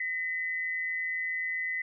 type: tone pair together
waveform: sine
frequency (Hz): 1844.4 / 2012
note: A#6 / B6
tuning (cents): -19 / +32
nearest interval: major second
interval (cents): 151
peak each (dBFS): -39 / -30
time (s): 0-1.82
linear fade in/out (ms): 5
effects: none